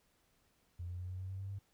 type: tone with pitch steps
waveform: triangle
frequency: 87.31 / 88.89 / 90.49 / 92.13 / 93.79 / 95.49 / 97.21 / 98.97 Hz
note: F2 / F2 / F#2 / F#2 / F#2 / G2 / G2 / G2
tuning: 0 / +31 / -38 / -7 / +24 / -45 / -14 / +17 cents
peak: -36 dBFS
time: 0.79-1.59 s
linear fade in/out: 10 ms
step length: 100 ms
effects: tanh soft clip ceiling -38 dBFS + pink hiss -74 dBFS RMS until 1.73 s